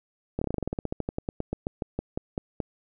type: slowing click train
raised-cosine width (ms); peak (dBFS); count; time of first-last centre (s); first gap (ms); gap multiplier
2; -15; 25; 0.39-2.602; 25; 1.1
effects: none